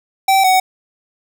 square tone pair in turn, 773 / 749.7 Hz, G5 / F#5, -24 / +23 cents, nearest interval minor second, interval 53 cents, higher first, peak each -10 dBFS, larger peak neither, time 0.28-0.44 / 0.44-0.6 s, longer neither, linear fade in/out 5 ms, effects none

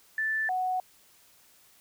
sine tone pair in turn, 1760 / 740 Hz, A6 / F#5, 0 / 0 cents, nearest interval octave + minor third, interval 1500 cents, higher first, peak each -26 dBFS, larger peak neither, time 0.18-0.49 / 0.49-0.8 s, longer neither, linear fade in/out 2 ms, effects white hiss -60 dBFS RMS until 1.8 s

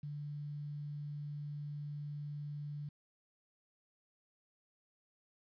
sine tone with quantisation, 146.6 Hz, D3, 3 cents flat, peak -40 dBFS, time 0.03-2.89 s, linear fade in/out 5 ms, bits 11, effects resampled to 11025 Hz

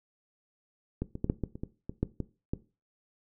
clicks, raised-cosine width 3 ms, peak -18 / -24 / -16 / -13 / -17 / -28 / -21 / -23 / -14 / -19 / -17 dBFS, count 11, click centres 1.02 / 1.154 / 1.244 / 1.299 / 1.437 / 1.555 / 1.635 / 1.895 / 2.03 / 2.203 / 2.535 s, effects noise-tail reverb RT60 0.3 s tail -17 dB re dry

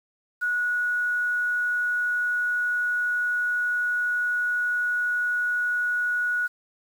sine tone with quantisation, 1461 Hz, F#6, 22 cents flat, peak -22 dBFS, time 0.41-6.48 s, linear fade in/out 20 ms, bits 8, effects none

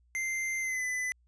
square tone with pitch glide, 2085 to 2005 Hz, C7 to B6, -7 to +26 cents, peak -31 dBFS, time 0.15-1.12 s, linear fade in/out 0 ms, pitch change -67 cents, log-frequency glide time 0.6-0.84 s, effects added 60 Hz sine -63 dBFS peak until 1.27 s + resampled to 22050 Hz

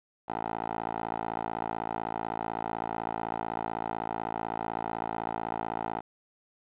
10% pulse tone with band-pass filter, 55.9 Hz, A1, 28 cents sharp, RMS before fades -34 dBFS, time 0.28-6.01 s, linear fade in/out 10 ms, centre 800 Hz, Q 2.3, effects resampled to 8000 Hz + 10-bit

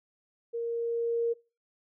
sine tone with level ramp, 466.2 Hz, A#4, in tune, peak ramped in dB -30 to -24 dBFS, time 0.53-1.34 s, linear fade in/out 20 ms, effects noise-tail reverb RT60 0.3 s tail -22 dB re dry

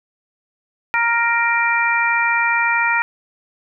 harmonic tone with a mistuned harmonic, 466.2 Hz, A#4, in tune, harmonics 2 / 3 / 4 / 5, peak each -20 / -20 / -20 / -20 dBFS, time 0.94-3.02 s, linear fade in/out 0 ms, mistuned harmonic 5, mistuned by +26 cents, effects none

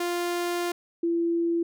sawtooth / sine tone pair in turn, 349.2 / 337.9 Hz, F4 / E4, 0 / +43 cents, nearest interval minor second, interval 57 cents, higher first, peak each -22 dBFS, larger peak neither, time 0-0.72 / 1.03-1.63 s, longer first, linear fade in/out 5 ms, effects none

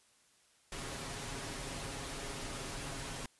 pink noise with comb filter, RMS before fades -42 dBFS, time 0.72-3.26 s, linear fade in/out 2 ms, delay 7.3 ms, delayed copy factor +0.5, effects white hiss -68 dBFS RMS until 3.39 s + resampled to 24000 Hz

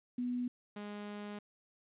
sine / sawtooth tone pair in turn, 246.3 / 206.7 Hz, B3 / G#3, -5 / -8 cents, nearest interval minor third, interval 303 cents, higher first, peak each -33 / -38 dBFS, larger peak first, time 0.18-0.48 / 0.76-1.39 s, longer second, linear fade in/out 5 ms, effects resampled to 8000 Hz + 11-bit

